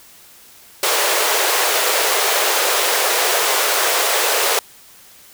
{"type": "high-pass noise", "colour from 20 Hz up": "pink", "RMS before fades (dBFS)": -17, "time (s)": [0.83, 4.59], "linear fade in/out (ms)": 2, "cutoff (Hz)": 400, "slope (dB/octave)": 48, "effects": ["white hiss -45 dBFS RMS until 5.33 s"]}